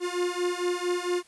45% pulse beating tone pair, 353.3 / 357.7 Hz, F4 / F4, +20 / +41 cents, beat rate 4.4 Hz, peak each -29 dBFS, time 0-1.23 s, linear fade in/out 50 ms, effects white hiss -58 dBFS RMS until 1.27 s + resampled to 24000 Hz

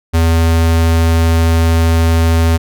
square tone, 82.41 Hz, E2, in tune, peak -9 dBFS, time 0.13-2.58 s, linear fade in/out 20 ms, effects none

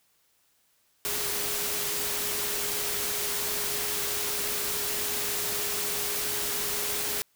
sine tone in noise, 413.3 Hz, G#4, 8 cents flat, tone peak -40 dBFS, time 1.05-7.22 s, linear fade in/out 0 ms, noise white, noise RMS -30 dBFS, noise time 1.05-7.22 s, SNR -13 dB, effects white hiss -68 dBFS RMS until 7.35 s

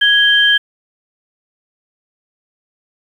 sine tone pair together, 1661.2 / 3140 Hz, G#6 / G7, 0 / +2 cents, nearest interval major seventh, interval 1102 cents, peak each -11 dBFS, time 0.01-0.58 s, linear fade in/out 10 ms, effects 7-bit

